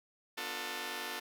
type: chord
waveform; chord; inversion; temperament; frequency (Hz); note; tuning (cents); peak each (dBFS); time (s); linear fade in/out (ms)
5% pulse; B half-diminished seventh; none; just; 246.9 / 296.3 / 355.6 / 444.5; B3 / D4 / F4 / A4; 0 / +15 / +31 / +18; -35 / -36 / -32 / -31; 0.37-1.2; 10
effects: none

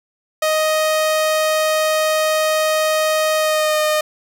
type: tone with pitch glide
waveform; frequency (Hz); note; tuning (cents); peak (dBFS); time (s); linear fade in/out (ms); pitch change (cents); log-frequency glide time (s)
sawtooth; 624 to 613.3; D#5 to D#5; +5 to -25; -11; 0.42-4.01; 5; -30; 3.37-3.79
effects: none

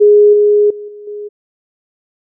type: tone with level steps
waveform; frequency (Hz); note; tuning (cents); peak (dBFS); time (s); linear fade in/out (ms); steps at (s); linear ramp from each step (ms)
sine; 415.3; G#4; 0; -3 / -6 / -24 / -29 / -22; 0-1.29; 20; 0.33 / 0.7 / 0.88 / 1.07; 5
effects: none

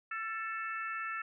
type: harmonic tone with a mistuned harmonic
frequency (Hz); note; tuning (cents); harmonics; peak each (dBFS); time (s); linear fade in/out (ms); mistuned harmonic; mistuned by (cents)
440; A4; 0; 3 / 4 / 5 / 6; -38 / -40 / -47 / -45; 0.11-1.22; 5; 3; +28
effects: none

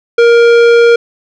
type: tone with tanh clipping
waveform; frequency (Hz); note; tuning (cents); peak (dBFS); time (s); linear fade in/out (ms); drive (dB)
sine; 469.3; A#4; +12; -5; 0.18-0.96; 5; 15
effects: none

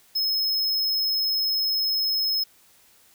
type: tone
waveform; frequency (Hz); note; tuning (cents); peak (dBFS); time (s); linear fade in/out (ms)
square; 5170; E8; -34; -22; 0.15-2.44; 10
effects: white hiss -57 dBFS RMS until 3.14 s

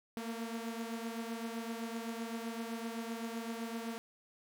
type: beating tone pair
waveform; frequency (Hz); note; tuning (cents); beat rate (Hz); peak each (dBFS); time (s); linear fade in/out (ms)
sawtooth; 227 / 234.8; A#3 / A#3; -46 / +13; 7.8; -36 / -40; 0.17-3.98; 0
effects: none

